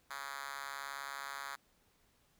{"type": "tone with high-pass filter", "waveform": "5% pulse", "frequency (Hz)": 139.2, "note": "C#3", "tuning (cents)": 8, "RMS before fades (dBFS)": -44, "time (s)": [0.1, 1.56], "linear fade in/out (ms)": 10, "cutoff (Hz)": 1200, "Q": 1.4, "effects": ["pink hiss -72 dBFS RMS until 2.39 s"]}